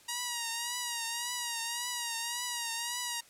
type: tone with vibrato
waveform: 5% pulse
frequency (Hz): 949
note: A#5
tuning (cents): +31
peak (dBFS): -21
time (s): 0.08-3.21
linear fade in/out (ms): 10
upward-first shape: triangle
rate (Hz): 1.8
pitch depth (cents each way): 66
effects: white hiss -59 dBFS RMS until 3.29 s + low-pass 11000 Hz 12 dB/octave